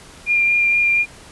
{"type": "tone with vibrato", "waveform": "sine", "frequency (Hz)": 2400, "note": "D7", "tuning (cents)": 37, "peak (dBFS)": -13, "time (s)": [0.26, 1.06], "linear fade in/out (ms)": 50, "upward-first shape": "triangle", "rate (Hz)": 4.2, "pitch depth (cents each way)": 14, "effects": ["pink hiss -42 dBFS RMS until 1.31 s", "resampled to 24000 Hz"]}